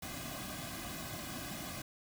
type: noise with comb filter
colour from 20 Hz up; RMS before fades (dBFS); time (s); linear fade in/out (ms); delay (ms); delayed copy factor
pink; -43; 0.02-1.82; 5; 2.2; -0.9
effects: none

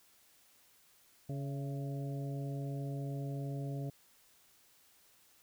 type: harmonic tone with a mistuned harmonic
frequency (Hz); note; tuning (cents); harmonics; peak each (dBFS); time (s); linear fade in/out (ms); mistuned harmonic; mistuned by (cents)
140; C#3; +18; 1 / 2 / 3 / 4 / 5; -37 / -45 / -49 / -51 / -51; 1.29-3.9; 5; 5; -57
effects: white hiss -66 dBFS RMS until 5.42 s

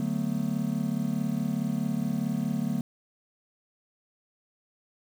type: chord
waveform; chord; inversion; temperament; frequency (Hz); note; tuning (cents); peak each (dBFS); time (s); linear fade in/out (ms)
triangle; B minor seventh; first; just; 148.16 / 185.21 / 222.2 / 246.9; D3 / F#3 / A3 / B3; +16 / +2 / +17 / 0; -31 / -30 / -28 / -31; 0-2.81; 2
effects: 8-bit

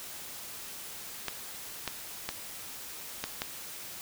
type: clicks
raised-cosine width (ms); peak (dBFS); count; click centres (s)
0.2; -14; 5; 1.283 / 1.877 / 2.29 / 3.24 / 3.419
effects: white hiss -43 dBFS RMS until 4.01 s

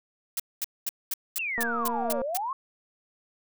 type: noise bursts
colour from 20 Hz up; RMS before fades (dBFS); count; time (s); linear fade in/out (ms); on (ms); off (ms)
blue; -29; 9; 0.37-2.373; 2; 27; 220
type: exponential two-way sweep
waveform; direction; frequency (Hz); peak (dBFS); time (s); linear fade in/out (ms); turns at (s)
sine; down then up; 2792 to 515 to 1113; -28; 1.39-2.53; 2; 2.21
type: click train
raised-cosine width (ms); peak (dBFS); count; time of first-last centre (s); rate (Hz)
1; -21; 150; 1.58-2.217; 234
effects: none

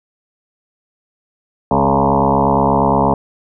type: tone with frequency modulation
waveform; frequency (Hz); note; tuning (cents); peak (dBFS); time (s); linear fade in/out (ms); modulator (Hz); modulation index
sine; 558; C#5; +11; -10; 1.71-3.14; 2; 68.5; 6.5
effects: none

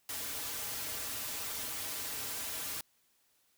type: noise with comb filter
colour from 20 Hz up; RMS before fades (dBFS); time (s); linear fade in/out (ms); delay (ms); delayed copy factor
white; -39; 0.09-2.81; 2; 5.5; -0.85
effects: white hiss -72 dBFS RMS until 3.57 s

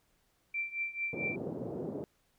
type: tone with tremolo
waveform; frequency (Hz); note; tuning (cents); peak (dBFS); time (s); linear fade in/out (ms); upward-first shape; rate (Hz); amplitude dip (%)
sine; 2349; D7; 0; -30; 0.54-1.36; 5; triangle; 4.5; 90
type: band-pass noise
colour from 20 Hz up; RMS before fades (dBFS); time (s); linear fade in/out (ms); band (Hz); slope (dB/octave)
white; -39; 1.13-2.04; 0; 120 to 510; 24
effects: pink hiss -73 dBFS RMS until 2.38 s

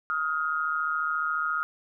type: tone pair together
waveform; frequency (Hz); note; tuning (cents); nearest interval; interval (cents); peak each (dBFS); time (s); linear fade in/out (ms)
sine; 1260 / 1414.3; D#6 / F6; +21 / +21; major second; 200; -28; 0.1-1.63; 0
effects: none

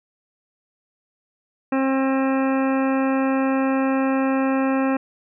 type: harmonic tone with a mistuned harmonic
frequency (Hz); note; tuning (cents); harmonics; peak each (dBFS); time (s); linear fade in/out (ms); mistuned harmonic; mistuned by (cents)
267; C4; +35; 1 / 2 / 3 / 4 / 5 / 6 / 7 / 9 / 10; -19 / -25 / -29 / -31 / -33 / -35 / -36 / -38 / -39; 1.72-4.97; 5; 10; -15
effects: none

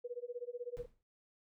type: tone with tremolo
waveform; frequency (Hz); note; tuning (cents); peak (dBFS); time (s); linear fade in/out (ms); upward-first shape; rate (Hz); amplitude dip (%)
sine; 485.1; B4; -31; -37; 0.04-0.86; 10; sine; 16; 100
type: noise with exponential decay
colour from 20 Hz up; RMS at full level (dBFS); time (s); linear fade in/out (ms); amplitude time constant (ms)
brown; -45; 0.77-1.03; 0; 55
effects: noise-tail reverb RT60 0.3 s tail -26 dB re dry

